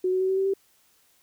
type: tone with pitch steps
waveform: sine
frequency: 368.3 / 372.6 / 376.9 / 381.3 / 385.7 / 390.2 Hz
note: F#4 / F#4 / F#4 / G4 / G4 / G4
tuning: -8 / +12 / +32 / -48 / -28 / -8 cents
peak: -21 dBFS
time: 0.04-0.538 s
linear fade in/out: 5 ms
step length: 83 ms
effects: white hiss -63 dBFS RMS until 1.22 s